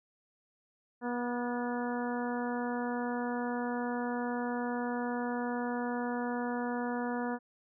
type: harmonic tone with a mistuned harmonic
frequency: 242.4 Hz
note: B3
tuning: 32 cents flat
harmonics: 1 / 2 / 3 / 4 / 5 / 6 / 7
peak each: -34 / -38 / -40 / -41 / -47 / -44 / -46 dBFS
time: 1.01-7.39 s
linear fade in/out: 50 ms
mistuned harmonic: 7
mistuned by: +23 cents
effects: none